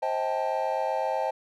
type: chord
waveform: triangle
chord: A half-diminished seventh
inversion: first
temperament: just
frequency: 528 / 633.6 / 792 / 880 Hz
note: C5 / Eb5 / G5 / A5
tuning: +16 / +31 / +18 / 0 cents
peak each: -29 dBFS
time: 0.02-1.31 s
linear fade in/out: 10 ms
effects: none